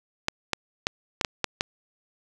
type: clicks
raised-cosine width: 0.2 ms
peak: -6 dBFS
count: 7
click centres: 0.284 / 0.533 / 0.869 / 1.212 / 1.248 / 1.443 / 1.609 s
effects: none